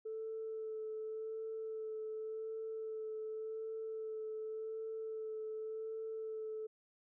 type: tone with vibrato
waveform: sine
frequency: 439.3 Hz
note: A4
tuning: 3 cents flat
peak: -39 dBFS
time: 0.05-6.67 s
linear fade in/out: 10 ms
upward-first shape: sine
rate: 0.88 Hz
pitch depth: 14 cents each way
effects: tanh soft clip ceiling -35 dBFS